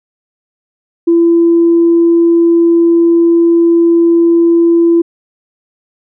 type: tone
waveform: sine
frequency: 337.4 Hz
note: E4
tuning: 40 cents sharp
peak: -4 dBFS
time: 1.07-5.02 s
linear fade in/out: 10 ms
effects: tanh soft clip ceiling 0 dBFS